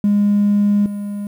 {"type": "tone pair in turn", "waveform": "triangle", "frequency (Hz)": [204.9, 203.9], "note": ["G#3", "G#3"], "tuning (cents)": [-23, -32], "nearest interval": "unison", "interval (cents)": 9, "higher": "first", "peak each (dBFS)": [-8, -20], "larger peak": "first", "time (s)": [[0.04, 0.86], [0.86, 1.27]], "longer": "first", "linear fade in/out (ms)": 2, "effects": ["tanh soft clip ceiling -8 dBFS", "8-bit"]}